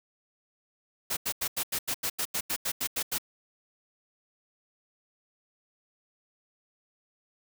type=noise bursts; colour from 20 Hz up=white; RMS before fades=-30 dBFS; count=14; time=1.1-3.184 s; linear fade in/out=10 ms; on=69 ms; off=86 ms; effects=none